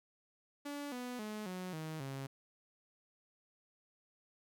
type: tone with pitch steps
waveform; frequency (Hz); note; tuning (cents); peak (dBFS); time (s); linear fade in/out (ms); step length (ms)
sawtooth; 287.7 / 247.6 / 213.1 / 183.35 / 157.78 / 135.78; D4 / B3 / G#3 / F#3 / D#3 / C#3; -36 / +5 / +45 / -15 / +24 / -35; -37; 0.65-2.27; 10; 270
effects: none

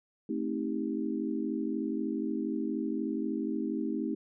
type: chord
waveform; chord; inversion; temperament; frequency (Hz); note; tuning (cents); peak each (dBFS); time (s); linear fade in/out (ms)
sine; A half-diminished seventh; none; just; 220 / 264 / 316.8 / 396; A3 / C4 / Eb4 / G4; 0 / +16 / +31 / +18; -35 / -35 / -34 / -39; 0.29-4.15; 5
effects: none

